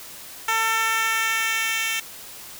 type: tone with high-pass filter sweep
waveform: 10% pulse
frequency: 448 Hz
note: A4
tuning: 31 cents sharp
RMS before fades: -23 dBFS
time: 0.48-2 s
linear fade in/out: 5 ms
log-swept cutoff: 990 to 2600 Hz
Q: 1.3
effects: white hiss -40 dBFS RMS until 2.59 s